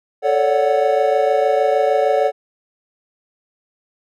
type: chord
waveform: triangle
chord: D major seventh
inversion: second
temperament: equal with one note detuned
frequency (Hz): 440 / 554.4 / 580.9 / 740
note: A4 / C#5 / D5 / F#5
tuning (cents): 0 / 0 / -19 / 0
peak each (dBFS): -17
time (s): 0.22-2.32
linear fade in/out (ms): 50
effects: none